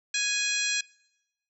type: harmonic tone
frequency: 830.6 Hz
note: G#5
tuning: in tune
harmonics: 2 / 3 / 4 / 5 / 6 / 7 / 8 / 9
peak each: -33 / -30 / -34 / -32 / -42 / -33 / -42 / -34 dBFS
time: 0.14-0.81 s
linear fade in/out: 5 ms
effects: noise-tail reverb RT60 0.9 s tail -23 dB re dry